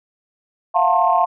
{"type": "tone cluster", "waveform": "sine", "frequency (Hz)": [684, 720, 894, 1066], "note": ["F5", "F#5", "A5", "C6"], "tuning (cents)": [-36, -47, 27, 32], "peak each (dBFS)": -18, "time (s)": [0.74, 1.26], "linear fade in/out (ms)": 20, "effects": ["tanh soft clip ceiling -2 dBFS"]}